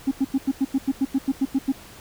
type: tone bursts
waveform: sine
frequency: 269.3 Hz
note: C#4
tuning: 50 cents flat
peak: -15 dBFS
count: 13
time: 0.07-1.722 s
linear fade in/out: 10 ms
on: 44 ms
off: 90 ms
effects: tanh soft clip ceiling -15 dBFS + pink hiss -45 dBFS RMS until 2 s